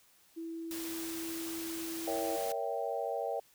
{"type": "tone", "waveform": "sine", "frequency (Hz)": 329.6, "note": "E4", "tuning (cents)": 0, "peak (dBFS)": -38, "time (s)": [0.36, 2.37], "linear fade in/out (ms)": 20}
{"type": "noise", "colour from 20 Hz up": "white", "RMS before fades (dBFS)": -43, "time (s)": [0.71, 2.52], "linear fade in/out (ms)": 0}
{"type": "chord", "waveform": "sine", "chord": "A# diminished seventh", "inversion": "none", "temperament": "equal with one note detuned", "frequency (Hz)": [466.2, 560.2, 659.3, 784], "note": ["A#4", "C#5", "E5", "G5"], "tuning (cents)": [0, 18, 0, 0], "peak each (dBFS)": -38, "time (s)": [2.07, 3.4], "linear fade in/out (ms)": 5}
{"effects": ["white hiss -65 dBFS RMS until 3.54 s"]}